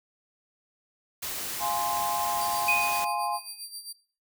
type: noise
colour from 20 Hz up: white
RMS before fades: -34 dBFS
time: 1.22-3.05 s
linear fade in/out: 10 ms
type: chord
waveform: sine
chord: F minor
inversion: none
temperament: equal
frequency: 698.5 / 830.6 / 1046.5 Hz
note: F5 / Ab5 / C6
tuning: 0 / 0 / 0 cents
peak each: -33 / -29 / -31 dBFS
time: 1.59-3.4 s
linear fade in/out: 50 ms
type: tone with tremolo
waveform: 20% pulse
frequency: 4699 Hz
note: D8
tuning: in tune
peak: -30 dBFS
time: 2.4-3.93 s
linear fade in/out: 10 ms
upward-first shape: sine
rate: 7.5 Hz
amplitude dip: 75%
type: tone with exponential decay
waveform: sine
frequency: 2489 Hz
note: D#7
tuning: in tune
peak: -20 dBFS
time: 2.68-3.65 s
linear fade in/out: 5 ms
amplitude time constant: 210 ms
effects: noise-tail reverb RT60 0.4 s tail -17 dB re dry